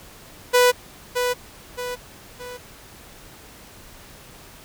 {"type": "tone with echo", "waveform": "sawtooth", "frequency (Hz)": 493.9, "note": "B4", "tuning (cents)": 0, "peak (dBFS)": -9, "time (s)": [0.53, 0.72], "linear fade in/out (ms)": 20, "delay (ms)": 620, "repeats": 3, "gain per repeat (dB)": -7, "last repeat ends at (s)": 2.58, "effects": ["pink hiss -45 dBFS RMS until 4.64 s"]}